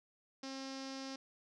sawtooth tone with low-pass filter, 268 Hz, C4, 42 cents sharp, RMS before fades -45 dBFS, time 0.43-1.16 s, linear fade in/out 5 ms, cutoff 5300 Hz, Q 4.4, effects none

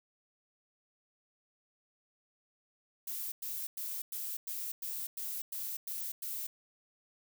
violet noise bursts, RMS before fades -39 dBFS, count 10, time 3.07-6.47 s, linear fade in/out 5 ms, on 250 ms, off 100 ms, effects none

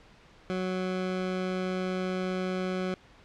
20% pulse tone, 185 Hz, F#3, in tune, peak -24 dBFS, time 0.5-2.94 s, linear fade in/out 0 ms, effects pink hiss -56 dBFS RMS until 3.24 s + low-pass 4000 Hz 12 dB/octave

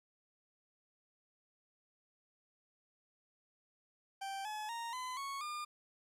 40% pulse tone with pitch steps, 782 / 852.8 / 930 / 1014.1 / 1105.9 / 1206 Hz, G5 / G#5 / A#5 / B5 / C#6 / D6, -4 / +46 / -4 / +46 / -4 / +46 cents, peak -39 dBFS, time 4.21-5.65 s, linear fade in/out 10 ms, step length 240 ms, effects low-pass 11000 Hz 12 dB/octave + 12-bit

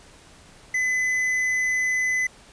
sine tone with tanh clipping, 2015 Hz, B6, 34 cents sharp, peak -22 dBFS, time 0.74-2.27 s, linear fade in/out 5 ms, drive 8 dB, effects pink hiss -50 dBFS RMS until 2.52 s + resampled to 22050 Hz

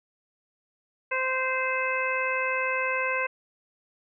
harmonic tone, 519 Hz, C5, 14 cents flat, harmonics 1 / 2 / 3 / 4 / 5, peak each -31 / -31 / -31 / -31 / -31 dBFS, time 1.11-3.27 s, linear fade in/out 10 ms, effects none

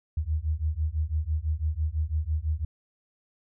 sine beating tone pair, 74.9 / 80.9 Hz, D2 / E2, +35 / -32 cents, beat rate 6 Hz, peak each -28 dBFS, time 0.17-2.65 s, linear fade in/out 5 ms, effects none

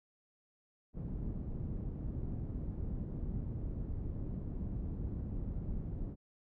pink low-pass noise, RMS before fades -39 dBFS, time 0.93-6.16 s, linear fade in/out 50 ms, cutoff 220 Hz, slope 12 dB/octave, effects none

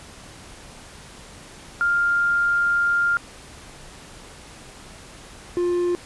sine / triangle tone pair in turn, 1400 / 352.2 Hz, F6 / F4, +4 / +15 cents, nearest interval 2 octaves, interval 2389 cents, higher first, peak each -17 dBFS, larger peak neither, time 1.81-3.17 / 5.57-5.95 s, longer first, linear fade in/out 0 ms, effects pink hiss -43 dBFS RMS until 6.05 s + resampled to 24000 Hz

